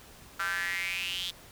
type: tone with high-pass filter sweep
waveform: square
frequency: 91.1 Hz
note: F#2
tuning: 26 cents flat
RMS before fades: -33 dBFS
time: 0.39-1.31 s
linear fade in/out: 10 ms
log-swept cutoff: 1400 to 3500 Hz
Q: 6.7
effects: pink hiss -52 dBFS RMS until 1.51 s